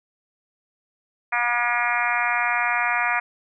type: harmonic tone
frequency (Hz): 240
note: B3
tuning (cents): -49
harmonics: 3 / 4 / 5 / 6 / 7 / 8 / 9 / 10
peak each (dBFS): -28 / -28 / -28 / -28 / -28 / -28 / -28 / -28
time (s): 1.32-3.2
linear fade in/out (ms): 10
effects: none